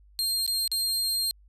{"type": "tone with dropouts", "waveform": "sawtooth", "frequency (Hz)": 4198, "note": "C8", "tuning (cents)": 5, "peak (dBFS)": -22, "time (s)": [0.19, 1.31], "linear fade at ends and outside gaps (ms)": 0, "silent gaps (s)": [[0.464, 0.477], [0.677, 0.716]], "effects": ["added 50 Hz sine -53 dBFS peak until 1.48 s", "resampled to 32000 Hz"]}